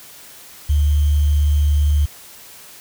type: tone with sample-and-hold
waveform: sine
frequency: 73.7 Hz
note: D2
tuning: 7 cents sharp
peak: -12 dBFS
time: 0.69-2.06 s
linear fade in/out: 10 ms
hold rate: 3150 Hz
effects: white hiss -41 dBFS RMS until 2.8 s